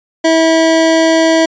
square tone pair together, 324.5 / 649 Hz, E4 / E5, -27 / -27 cents, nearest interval octave, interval 1200 cents, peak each -11 dBFS, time 0.24-1.46 s, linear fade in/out 10 ms, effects resampled to 16000 Hz

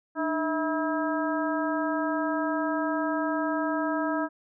harmonic tone with a mistuned harmonic, 322.8 Hz, E4, 36 cents flat, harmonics 1 / 2 / 3 / 4 / 5, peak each -28 / -31 / -33 / -34 / -35 dBFS, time 0.15-4.29 s, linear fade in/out 50 ms, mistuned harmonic 1, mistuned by -110 cents, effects none

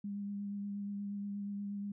sine tone with vibrato, 202 Hz, G#3, 48 cents flat, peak -37 dBFS, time 0.04-1.92 s, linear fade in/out 5 ms, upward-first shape sine, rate 8.4 Hz, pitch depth 15 cents each way, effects none

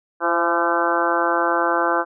harmonic tone with a mistuned harmonic, 170 Hz, F3, 46 cents flat, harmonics 2 / 3 / 4 / 5 / 6 / 7 / 8 / 9, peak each -25 / -25 / -25 / -25 / -25 / -25 / -25 / -25 dBFS, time 0.2-2.05 s, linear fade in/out 50 ms, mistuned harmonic 3, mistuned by +26 cents, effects none

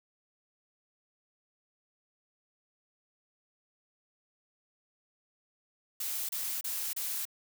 blue noise bursts, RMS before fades -35 dBFS, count 4, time 6-7.253 s, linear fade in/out 5 ms, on 290 ms, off 31 ms, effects none

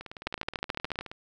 two click trains, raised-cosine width 0.3 ms, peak -13 / -24 dBFS, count 11 / 22, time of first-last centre 0.27-0.989 / 0.01-1.115 s, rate 13.9 / 19 Hz, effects none

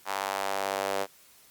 sawtooth tone with high-pass filter sweep, 98 Hz, G2, in tune, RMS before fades -31 dBFS, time 0.05-1.07 s, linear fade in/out 50 ms, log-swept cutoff 890 to 540 Hz, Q 2, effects white hiss -57 dBFS RMS until 1.5 s + Opus 48 kbps

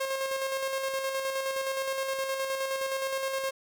sawtooth tone with tremolo, 536 Hz, C5, 42 cents sharp, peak -24 dBFS, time 0-3.51 s, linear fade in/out 10 ms, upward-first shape square, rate 9.6 Hz, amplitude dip 35%, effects none

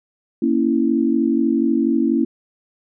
sine chord, A# diminished, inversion none, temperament equal, 233.1 / 277.2 / 329.6 Hz, A#3 / C#4 / E4, 0 / 0 / 0 cents, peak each -19 dBFS, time 0.42-2.25 s, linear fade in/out 5 ms, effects none

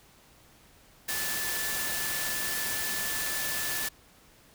sine tone in noise, 1747 Hz, A6, 13 cents flat, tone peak -36 dBFS, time 1.08-3.89 s, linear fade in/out 10 ms, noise white, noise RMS -32 dBFS, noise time 1.08-3.89 s, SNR -7 dB, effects pink hiss -58 dBFS RMS until 4.54 s

